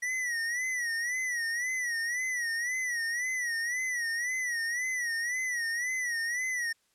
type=tone with vibrato; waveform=square; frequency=1931 Hz; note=B6; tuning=39 cents flat; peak=-30 dBFS; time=0.02-6.73 s; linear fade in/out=10 ms; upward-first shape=sine; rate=1.9 Hz; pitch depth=100 cents each way; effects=white hiss -71 dBFS RMS until 6.94 s + low-pass 10000 Hz 12 dB/octave